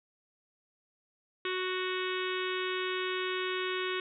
harmonic tone, 370 Hz, F#4, in tune, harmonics 1 / 3 / 4 / 5 / 6 / 7 / 8 / 9 / 10, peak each -34 / -39 / -40 / -41 / -42 / -42 / -43 / -44 / -44 dBFS, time 1.45-4 s, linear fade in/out 2 ms, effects none

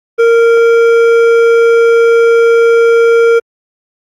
sine tone with hard clipping, 463 Hz, A#4, 12 cents flat, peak -6 dBFS, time 0.18-3.4 s, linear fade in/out 20 ms, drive 9 dB, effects Opus 24 kbps

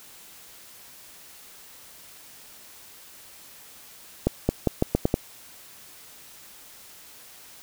accelerating click train, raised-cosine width 2 ms, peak -6 dBFS, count 7, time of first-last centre 4.27-5.141 s, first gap 220 ms, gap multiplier 0.83, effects white hiss -48 dBFS RMS until 7.62 s

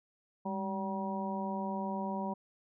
harmonic tone with a mistuned harmonic, 191.8 Hz, G3, 37 cents flat, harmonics 1 / 2 / 3 / 4 / 5, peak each -36 / -44 / -42 / -42 / -39 dBFS, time 0.45-2.34 s, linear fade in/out 10 ms, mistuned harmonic 1, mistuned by +73 cents, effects none

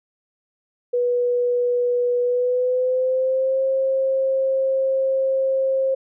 sine tone with pitch glide, 488.4 to 532.6 Hz, B4 to C5, -19 to +31 cents, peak -17 dBFS, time 0.93-5.95 s, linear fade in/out 10 ms, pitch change +150 cents, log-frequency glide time 2.21-3.62 s, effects none

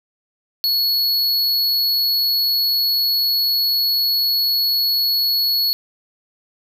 square tone, 4372 Hz, C#8, 25 cents flat, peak -16 dBFS, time 0.64-5.73 s, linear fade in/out 0 ms, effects none

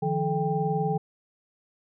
sine tone cluster, 152.1 / 172.3 / 431.6 / 791 Hz, D#3 / F3 / A4 / G5, -39 / -23 / -33 / +15 cents, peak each -29 dBFS, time 0.02-0.98 s, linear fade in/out 10 ms, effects none

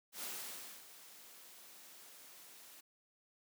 white noise with ADSR envelope, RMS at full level -43 dBFS, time 0.12-2.81 s, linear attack 100 ms, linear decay 610 ms, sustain -14 dB, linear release 10 ms, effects high-pass 200 Hz 12 dB/octave

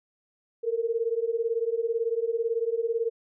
sine beating tone pair, 450 / 468 Hz, A4 / A#4, +39 / +7 cents, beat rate 18 Hz, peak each -28 / -27 dBFS, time 0.63-3.1 s, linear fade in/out 20 ms, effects none

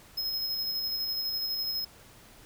square tone with tremolo, 5140 Hz, E8, 45 cents flat, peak -29 dBFS, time 0.17-1.85 s, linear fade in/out 10 ms, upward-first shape square, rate 12 Hz, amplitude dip 25%, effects pink hiss -54 dBFS RMS until 2.45 s

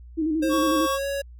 sine tone with vibrato, 314.3 Hz, D#4, 18 cents sharp, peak -21 dBFS, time 0.17-0.87 s, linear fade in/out 20 ms, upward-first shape square, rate 11 Hz, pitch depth 55 cents each way
square tone with pitch glide, 532 to 557.2 Hz, C5 to C#5, +29 to +9 cents, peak -26 dBFS, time 0.42-1.22 s, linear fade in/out 10 ms, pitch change +80 cents, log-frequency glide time 0.86-1.06 s
square tone, 1118 Hz, C#6, 14 cents sharp, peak -25 dBFS, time 0.49-0.99 s, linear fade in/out 50 ms
effects added 60 Hz sine -41 dBFS peak until 1.39 s

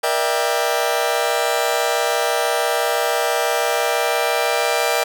sawtooth chord, E half-diminished seventh, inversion second, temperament just, 474.7 / 593.3 / 659.3 / 791.1 Hz, Bb4 / D5 / E5 / G5, +31 / +18 / 0 / +16 cents, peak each -19 dBFS, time 0.03-5.04 s, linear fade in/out 10 ms, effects none

